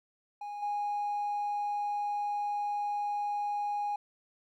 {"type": "tone with level steps", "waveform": "triangle", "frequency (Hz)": 824, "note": "G#5", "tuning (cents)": -14, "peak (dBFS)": [-35, -27], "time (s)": [0.41, 3.96], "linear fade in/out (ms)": 5, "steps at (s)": 0.62, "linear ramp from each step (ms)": 10, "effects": ["tanh soft clip ceiling -26 dBFS"]}